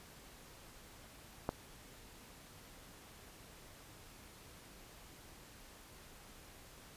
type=click; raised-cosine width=1 ms; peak=-20 dBFS; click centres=1.491 s; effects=pink hiss -57 dBFS RMS until 6.96 s + resampled to 32000 Hz